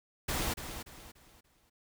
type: noise with echo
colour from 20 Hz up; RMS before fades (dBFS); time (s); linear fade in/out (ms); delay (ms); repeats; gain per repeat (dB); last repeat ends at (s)
pink; -33; 0.28-0.54; 10; 290; 4; -9; 1.7
effects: none